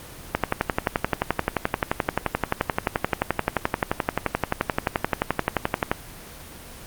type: click train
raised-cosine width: 0.5 ms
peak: -4 dBFS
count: 65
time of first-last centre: 0.35-5.915 s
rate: 11.5 Hz
effects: pink hiss -41 dBFS RMS until 6.86 s + Opus 24 kbps